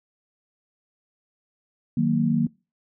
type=chord; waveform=sine; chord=D# minor; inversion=none; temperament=equal; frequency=155.56 / 185 / 233.1 Hz; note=D#3 / F#3 / A#3; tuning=0 / 0 / 0 cents; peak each=-24 / -25 / -21 dBFS; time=1.97-2.47 s; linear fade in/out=5 ms; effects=noise-tail reverb RT60 0.3 s tail -24 dB re dry